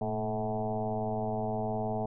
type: tone with frequency modulation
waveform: sine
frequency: 433.6 Hz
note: A4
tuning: 25 cents flat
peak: -29 dBFS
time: 0.01-2.06 s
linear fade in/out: 5 ms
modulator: 106 Hz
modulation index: 3.6
effects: none